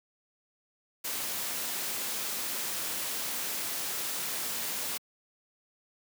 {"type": "noise", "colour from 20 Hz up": "white", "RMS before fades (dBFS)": -34, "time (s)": [1.04, 4.98], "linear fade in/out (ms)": 10, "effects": ["high-pass 150 Hz 12 dB/octave"]}